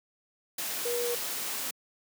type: tone in noise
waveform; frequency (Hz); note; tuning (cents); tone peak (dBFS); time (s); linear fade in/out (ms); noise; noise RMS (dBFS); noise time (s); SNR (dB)
sine; 480; B4; -49; -29; 0.85-1.15; 5; white; -34; 0.58-1.71; +2
effects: high-pass 200 Hz 12 dB/octave